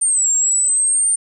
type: linear two-way sweep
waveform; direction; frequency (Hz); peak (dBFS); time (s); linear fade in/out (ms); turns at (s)
sine; down then up; 8960 to 7400 to 8960; -13; 0.01-1.16; 10; 0.3
effects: none